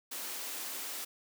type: high-pass noise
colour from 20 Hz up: white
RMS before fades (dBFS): -40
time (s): 0.11-1.05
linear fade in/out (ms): 10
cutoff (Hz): 240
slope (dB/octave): 24
effects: none